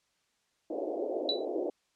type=band-pass noise; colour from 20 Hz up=pink; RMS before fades=-34 dBFS; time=0.7-1.7 s; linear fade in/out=5 ms; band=310 to 660 Hz; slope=48 dB/octave
type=tone with exponential decay; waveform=sine; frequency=3951 Hz; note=B7; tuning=in tune; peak=-23 dBFS; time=1.29-1.45 s; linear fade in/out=1 ms; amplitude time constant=33 ms
effects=white hiss -74 dBFS RMS until 1.95 s + low-pass 7000 Hz 12 dB/octave